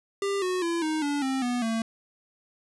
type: tone with pitch steps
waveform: square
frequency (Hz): 397.6 / 366.7 / 338.2 / 312 / 287.7 / 265.4 / 244.8 / 225.7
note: G4 / F#4 / E4 / D#4 / D4 / C4 / B3 / A3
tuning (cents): +25 / -15 / +44 / +5 / -36 / +25 / -15 / +44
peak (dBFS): -26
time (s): 0.22-1.82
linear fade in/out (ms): 2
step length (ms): 200
effects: resampled to 24000 Hz + 11-bit